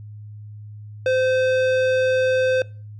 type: tone with low-pass filter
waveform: square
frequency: 516 Hz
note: C5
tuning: 24 cents flat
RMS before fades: -19 dBFS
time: 1.06-2.62 s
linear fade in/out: 2 ms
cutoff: 3300 Hz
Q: 0.67
effects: noise-tail reverb RT60 0.4 s tail -23 dB re dry + added 105 Hz sine -35 dBFS peak until 2.99 s